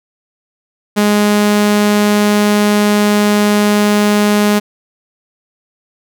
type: tone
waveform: sawtooth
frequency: 207.7 Hz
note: G#3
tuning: in tune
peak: -5 dBFS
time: 0.96-4.6 s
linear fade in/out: 20 ms
effects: none